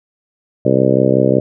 harmonic tone, 65.41 Hz, C2, in tune, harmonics 2 / 3 / 4 / 5 / 6 / 7 / 8 / 9, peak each -18 / -18 / -18 / -18 / -18 / -18 / -18 / -18 dBFS, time 0.65-1.4 s, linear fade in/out 5 ms, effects none

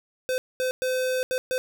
square tone bursts at uneven times, 512 Hz, C5, 38 cents flat, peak -24 dBFS, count 5, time 0.29-0.38 / 0.6-0.71 / 0.82-1.23 / 1.31-1.38 / 1.51-1.58 s, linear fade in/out 0 ms, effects none

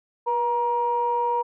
sine tone pair together, 483 / 946.7 Hz, B4 / A#5, -39 / +26 cents, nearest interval octave, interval 1165 cents, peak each -26 / -21 dBFS, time 0.26-1.43 s, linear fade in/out 20 ms, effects tanh soft clip ceiling -13 dBFS

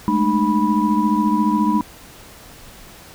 sine tone cluster, 206 / 220.3 / 303.3 / 983 Hz, G#3 / A3 / D#4 / B5, -14 / +2 / -44 / -8 cents, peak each -20 dBFS, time 0.08-1.81 s, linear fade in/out 0 ms, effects pink hiss -42 dBFS RMS until 3.14 s

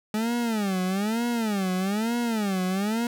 40% pulse tone with vibrato, 209.7 Hz, G#3, 17 cents sharp, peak -23 dBFS, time 0.14-3.07 s, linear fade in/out 2 ms, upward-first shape sine, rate 1.1 Hz, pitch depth 230 cents each way, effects none

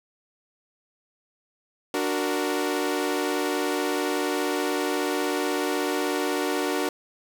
sawtooth chord, D augmented, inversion none, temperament equal, 293.7 / 370 / 466.2 Hz, D4 / F#4 / A#4, 0 / 0 / 0 cents, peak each -24 / -24 / -26 dBFS, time 1.94-6.89 s, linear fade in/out 2 ms, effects none

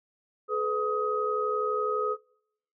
sine tone cluster, 427.8 / 499.7 / 1259 Hz, A4 / B4 / D#6, -49 / +20 / +20 cents, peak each -29 / -32 / -29 dBFS, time 0.48-2.17 s, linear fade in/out 50 ms, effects noise-tail reverb RT60 0.7 s tail -23 dB re dry

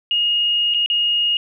sine tone with dropouts, 2861 Hz, F7, 41 cents sharp, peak -15 dBFS, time 0.11-1.37 s, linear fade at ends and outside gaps 1 ms, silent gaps 0.739-0.745 / 0.861-0.9 s, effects none

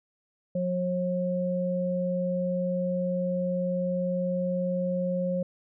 sine tone pair together, 180.2 / 540 Hz, F#3 / C#5, -45 / -45 cents, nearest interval octave + perfect fifth, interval 1900 cents, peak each -28 dBFS, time 0.55-5.43 s, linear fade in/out 5 ms, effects none

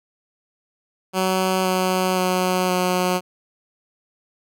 10% pulse tone with pitch steps, 187.3 / 185.47 / 183.66 / 181.86 Hz, F#3 / F#3 / F#3 / F#3, +21 / +4 / -13 / -30 cents, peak -10 dBFS, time 1.13-3.21 s, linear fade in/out 50 ms, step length 520 ms, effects none

